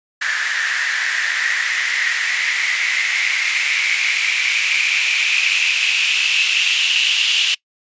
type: noise with band-pass filter sweep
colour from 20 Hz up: blue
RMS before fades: -18 dBFS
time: 0.21-7.55 s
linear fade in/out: 10 ms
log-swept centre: 1700 to 2900 Hz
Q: 7
effects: noise-tail reverb RT60 0.1 s tail -24 dB re dry + resampled to 16000 Hz